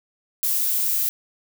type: noise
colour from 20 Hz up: violet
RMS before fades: -22 dBFS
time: 0.43-1.09 s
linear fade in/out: 0 ms
effects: none